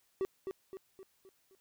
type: tone with echo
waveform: triangle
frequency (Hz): 383.2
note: G4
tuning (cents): -39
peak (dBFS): -28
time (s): 0.21-0.25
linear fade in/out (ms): 0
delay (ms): 260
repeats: 5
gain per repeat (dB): -6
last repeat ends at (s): 1.55
effects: white hiss -73 dBFS RMS until 1.6 s